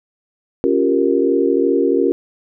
sine chord, G half-diminished seventh, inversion second, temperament equal, 277.2 / 349.2 / 392 / 466.2 Hz, Db4 / F4 / G4 / Bb4, 0 / 0 / 0 / 0 cents, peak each -18 dBFS, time 0.64-2.12 s, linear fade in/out 0 ms, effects none

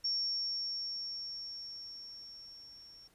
sine tone with level ramp, 5490 Hz, F8, 31 cents flat, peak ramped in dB -30 to -53 dBFS, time 0.04-3.08 s, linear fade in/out 10 ms, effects pink hiss -68 dBFS RMS until 3.14 s + resampled to 32000 Hz

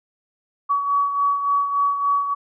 sine beating tone pair, 1132 / 1135.5 Hz, C#6 / C#6, +36 / +41 cents, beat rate 3.5 Hz, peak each -18 / -26 dBFS, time 0.69-2.35 s, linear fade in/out 20 ms, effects none

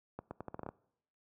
accelerating click train, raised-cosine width 1 ms, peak -27 dBFS, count 9, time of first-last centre 0.19-0.689 s, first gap 120 ms, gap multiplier 0.8, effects noise-tail reverb RT60 0.7 s tail -22 dB re dry + high-pass 80 Hz 12 dB/octave

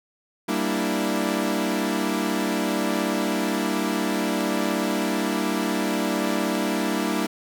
sawtooth chord, E half-diminished seventh, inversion first, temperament equal, 196 / 233.1 / 293.7 / 329.6 Hz, G3 / Bb3 / D4 / E4, 0 / 0 / 0 / 0 cents, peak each -24 dBFS, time 0.48-7.27 s, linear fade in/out 10 ms, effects none

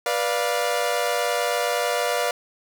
sawtooth chord, B diminished, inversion none, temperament equal with one note detuned, 487.9 / 587.3 / 698.5 Hz, B4 / D5 / F5, -21 / 0 / 0 cents, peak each -22 dBFS, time 0.06-2.31 s, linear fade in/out 2 ms, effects none

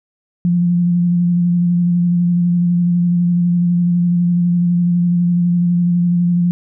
sine tone with vibrato, 174.61 Hz, F3, in tune, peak -11 dBFS, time 0.45-6.51 s, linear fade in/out 0 ms, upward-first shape square, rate 12 Hz, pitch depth 16 cents each way, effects none

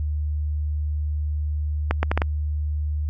accelerating click train, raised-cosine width 0.5 ms, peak -6 dBFS, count 5, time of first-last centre 1.91-2.219 s, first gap 120 ms, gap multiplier 0.71, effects added 75 Hz sine -22 dBFS peak until 3.09 s

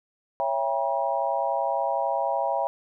sine chord, C# diminished seventh, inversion none, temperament just, 554.4 / 665.2 / 798.3 / 957.9 Hz, C#5 / E5 / G5 / Bb5, 0 / +16 / +31 / +47 cents, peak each -29 / -28 / -28 / -29 dBFS, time 0.4-2.67 s, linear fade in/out 0 ms, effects none

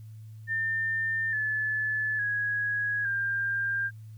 sine tone with pitch steps, 1800 / 1729.7 / 1662.1 / 1597.1 Hz, A6 / A6 / G#6 / G6, +39 / -30 / +1 / +32 cents, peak -26 dBFS, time 0.47-3.91 s, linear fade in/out 50 ms, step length 860 ms, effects added 109 Hz sine -42 dBFS peak until 4.17 s + white hiss -68 dBFS RMS until 4.17 s

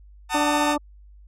sawtooth chord, D# diminished, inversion first, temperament just, 746.7 / 896 / 1244.5 Hz, F#5 / A5 / D#6, +16 / +31 / 0 cents, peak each -25 / -20 / -26 dBFS, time 0.29-0.77 s, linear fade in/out 50 ms
harmonic tone, 293.7 Hz, D4, in tune, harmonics 1 / 2 / 3 / 4, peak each -24 / -27 / -29 / -30 dBFS, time 0.34-0.78 s, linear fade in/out 10 ms
effects added 50 Hz sine -45 dBFS peak until 1.27 s + low-pass 11000 Hz 12 dB/octave

